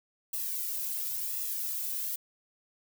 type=noise with flanger; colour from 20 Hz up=violet; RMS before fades=-34 dBFS; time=0.33-2.16 s; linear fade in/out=5 ms; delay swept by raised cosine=1.3 to 2.16 ms; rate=0.94 Hz; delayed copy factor=-0.9; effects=none